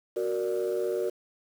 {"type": "chord", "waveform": "sine", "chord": "Gb augmented", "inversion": "none", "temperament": "equal", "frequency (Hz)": [370, 466.2, 587.3], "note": ["Gb4", "Bb4", "D5"], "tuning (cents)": [0, 0, 0], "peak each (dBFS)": [-28, -29, -32], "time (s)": [0.16, 1.1], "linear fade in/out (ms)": 10, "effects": ["tanh soft clip ceiling -21 dBFS", "8-bit"]}